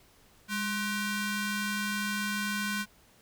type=ring-modulated tone; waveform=sawtooth; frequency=853 Hz; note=G#5; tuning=46 cents sharp; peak=-23 dBFS; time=0.48-2.86 s; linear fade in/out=50 ms; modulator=649 Hz; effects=pink hiss -61 dBFS RMS until 3.21 s